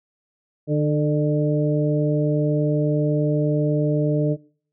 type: harmonic tone with a mistuned harmonic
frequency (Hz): 150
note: D3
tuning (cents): +37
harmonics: 1 / 2 / 3 / 4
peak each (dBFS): -20 / -23 / -25 / -26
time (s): 0.67-4.37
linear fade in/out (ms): 50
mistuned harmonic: 3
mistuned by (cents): -32
effects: noise-tail reverb RT60 0.5 s tail -23 dB re dry